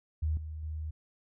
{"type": "tone with level steps", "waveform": "sine", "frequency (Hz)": 77.78, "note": "D#2", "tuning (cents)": 0, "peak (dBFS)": [-27, -37, -34], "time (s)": [0.22, 0.91], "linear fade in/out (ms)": 10, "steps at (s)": [0.37, 0.63], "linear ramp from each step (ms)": 2, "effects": []}